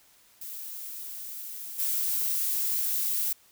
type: noise with level steps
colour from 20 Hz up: violet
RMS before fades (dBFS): -39 / -28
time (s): 0.41-3.33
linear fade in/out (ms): 5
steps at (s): 1.78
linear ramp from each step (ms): 20
effects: white hiss -60 dBFS RMS until 3.51 s